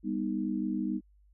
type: chord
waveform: sine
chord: G augmented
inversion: none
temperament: equal with one note detuned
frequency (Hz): 199.65 / 246.9 / 311.1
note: G3 / B3 / D#4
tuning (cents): +32 / 0 / 0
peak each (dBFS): -33 / -34 / -33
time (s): 0.03-1.01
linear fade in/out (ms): 50
effects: added 50 Hz sine -59 dBFS peak until 1.33 s